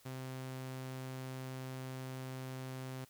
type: tone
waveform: sawtooth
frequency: 130.3 Hz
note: C3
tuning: 7 cents flat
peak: -38 dBFS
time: 0.05-3.05 s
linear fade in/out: 10 ms
effects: white hiss -65 dBFS RMS until 3.09 s